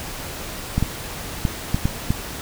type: clicks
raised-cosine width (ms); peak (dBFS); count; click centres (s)
5; -6; 6; 0.78 / 0.826 / 1.452 / 1.745 / 1.855 / 2.105
effects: pink hiss -32 dBFS RMS until 2.41 s